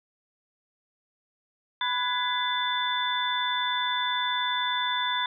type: tone cluster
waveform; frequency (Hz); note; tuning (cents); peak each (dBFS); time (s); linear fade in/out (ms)
sine; 991 / 1476 / 1678 / 2013 / 3521; B5 / F#6 / G#6 / B6 / A7; +6 / -5 / +17 / +33 / 0; -28 / -36 / -34 / -36 / -29; 1.81-5.26; 2
effects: none